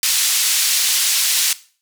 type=band-pass noise; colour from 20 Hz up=pink; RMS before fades=-17 dBFS; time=0.03-1.53 s; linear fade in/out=2 ms; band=3700 to 13000 Hz; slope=12 dB/octave; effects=noise-tail reverb RT60 0.4 s tail -17 dB re dry